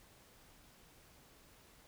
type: silence
effects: pink hiss -63 dBFS RMS until 1.87 s